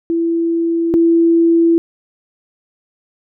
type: tone pair in turn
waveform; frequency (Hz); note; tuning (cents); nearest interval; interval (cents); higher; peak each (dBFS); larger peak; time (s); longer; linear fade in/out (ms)
sine; 334 / 334; E4 / E4; +23 / +23; unison; 0; neither; -13 / -8; second; 0.1-0.94 / 0.94-1.78; neither; 0
effects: none

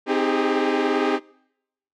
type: chord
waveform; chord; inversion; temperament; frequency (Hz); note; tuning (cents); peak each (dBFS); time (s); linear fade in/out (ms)
sawtooth; Ab major seventh; first; equal with one note detuned; 261.6 / 311.1 / 397.7 / 415.3; C4 / Eb4 / G4 / Ab4; 0 / 0 / +25 / 0; -21 / -21 / -19 / -23; 0.06-1.2; 50
effects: noise-tail reverb RT60 0.8 s tail -25 dB re dry + low-pass 3000 Hz 12 dB/octave

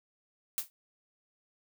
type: noise with exponential decay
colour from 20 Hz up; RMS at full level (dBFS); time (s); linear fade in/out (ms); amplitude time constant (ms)
blue; -28; 0.58-0.7; 0; 24
effects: none

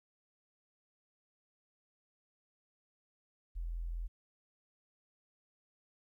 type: tone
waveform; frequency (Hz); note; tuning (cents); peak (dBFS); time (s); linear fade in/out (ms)
sine; 42.17; E1; +40; -36; 3.55-4.08; 20
effects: 13-bit

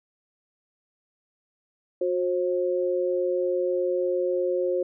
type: tone pair together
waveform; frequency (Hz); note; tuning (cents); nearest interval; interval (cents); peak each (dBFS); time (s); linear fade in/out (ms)
sine; 362.6 / 534.1; F#4 / C5; -35 / +36; perfect fifth; 671; -25; 2.01-4.83; 5
effects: none

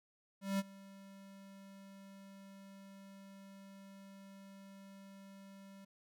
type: tone with ADSR envelope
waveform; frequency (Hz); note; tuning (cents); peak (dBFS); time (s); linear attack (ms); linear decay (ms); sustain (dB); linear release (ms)
square; 195.7; G3; -3; -32; 0.41-5.85; 180; 34; -22; 8
effects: none

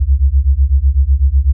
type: beating tone pair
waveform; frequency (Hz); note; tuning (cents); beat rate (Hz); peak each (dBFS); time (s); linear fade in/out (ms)
sine; 64.2 / 72.2; C2 / D2; -32 / -29; 8; -11; 0-1.53; 20
effects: none

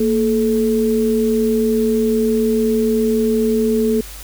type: tone pair together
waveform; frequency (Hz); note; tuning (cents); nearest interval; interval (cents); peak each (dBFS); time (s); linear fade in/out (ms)
sine; 230 / 432.4; A#3 / A4; -23 / -30; major seventh; 1093; -16; 0-4.01; 5
effects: added 50 Hz sine -34 dBFS peak until 4.23 s + white hiss -36 dBFS RMS until 4.23 s

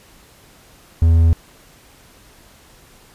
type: tone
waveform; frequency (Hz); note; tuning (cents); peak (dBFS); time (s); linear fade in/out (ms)
triangle; 82.41; E2; 0; -7; 1.02-1.33; 0
effects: pink hiss -48 dBFS RMS until 3.14 s + resampled to 32000 Hz

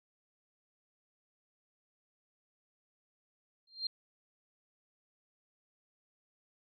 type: tone with exponential growth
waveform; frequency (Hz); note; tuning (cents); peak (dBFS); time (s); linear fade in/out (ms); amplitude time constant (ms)
sine; 4186; C8; 0; -29; 3.67-3.87; 5; 42
effects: none

